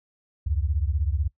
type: beating tone pair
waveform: sine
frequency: 68.9 / 84.9 Hz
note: C#2 / F2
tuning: -10 / -48 cents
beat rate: 16 Hz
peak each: -24 / -26 dBFS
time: 0.46-1.28 s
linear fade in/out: 10 ms
effects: noise-tail reverb RT60 0.1 s tail -20 dB re dry